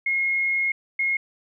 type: tone bursts at uneven times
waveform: sine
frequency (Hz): 2155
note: C#7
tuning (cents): -49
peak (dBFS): -20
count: 2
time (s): 0.06-0.72 / 0.99-1.17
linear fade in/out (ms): 5
effects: none